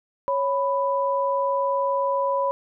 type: tone pair together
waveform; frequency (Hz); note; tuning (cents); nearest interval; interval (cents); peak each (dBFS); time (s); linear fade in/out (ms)
sine; 552.9 / 992; C#5 / B5; -5 / +7; minor seventh; 1012; -23; 0.28-2.51; 0
effects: none